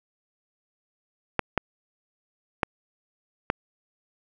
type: clicks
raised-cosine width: 0.5 ms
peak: -6 dBFS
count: 4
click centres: 1.393 / 1.577 / 2.632 / 3.501 s
effects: none